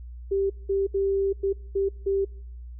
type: tone bursts at uneven times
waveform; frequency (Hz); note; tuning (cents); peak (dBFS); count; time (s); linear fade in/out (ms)
sine; 392.2; G4; +1; -21; 6; 0.31-0.5 / 0.69-0.87 / 0.94-1.33 / 1.43-1.53 / 1.75-1.89 / 2.06-2.25; 10
effects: noise-tail reverb RT60 0.7 s tail -26 dB re dry + added 60 Hz sine -37 dBFS peak until 2.79 s